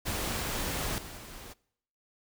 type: noise with level steps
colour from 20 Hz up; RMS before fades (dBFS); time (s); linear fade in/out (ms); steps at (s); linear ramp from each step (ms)
pink; -33 / -44 / -46; 0.05-1.54; 20; 0.98 / 1.17; 2
effects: noise-tail reverb RT60 0.7 s tail -23 dB re dry